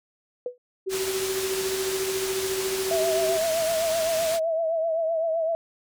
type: tone with exponential decay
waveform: sine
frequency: 493.9 Hz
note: B4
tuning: in tune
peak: -23 dBFS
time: 0.46-0.58 s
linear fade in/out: 2 ms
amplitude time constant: 25 ms
type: tone with tremolo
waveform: sine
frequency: 381.7 Hz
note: G4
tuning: 46 cents flat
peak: -24 dBFS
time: 0.86-3.38 s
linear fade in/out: 20 ms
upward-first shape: sine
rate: 14 Hz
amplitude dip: 45%
type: low-pass noise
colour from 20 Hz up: white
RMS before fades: -32 dBFS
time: 0.89-4.4 s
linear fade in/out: 50 ms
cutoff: 9700 Hz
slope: 12 dB/octave
type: tone with vibrato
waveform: sine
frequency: 653 Hz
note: E5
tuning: 17 cents flat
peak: -22 dBFS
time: 2.91-5.55 s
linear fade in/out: 0 ms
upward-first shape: triangle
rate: 7.8 Hz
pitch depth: 63 cents each way
effects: none